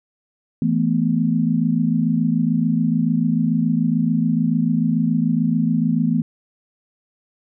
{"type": "chord", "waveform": "sine", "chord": "E suspended fourth", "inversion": "none", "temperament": "equal", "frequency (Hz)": [164.81, 220, 246.9], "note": ["E3", "A3", "B3"], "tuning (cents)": [0, 0, 0], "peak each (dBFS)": -20, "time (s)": [0.62, 6.22], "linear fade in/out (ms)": 2, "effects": []}